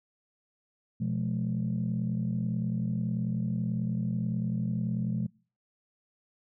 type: chord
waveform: sine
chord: F diminished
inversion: second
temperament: equal with one note detuned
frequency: 123.47 / 174.61 / 212.9 Hz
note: Cb3 / F3 / Ab3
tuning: 0 / 0 / +43 cents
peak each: -31 dBFS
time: 1-5.27 s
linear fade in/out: 10 ms
effects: noise-tail reverb RT60 0.4 s tail -25 dB re dry + tanh soft clip ceiling -21 dBFS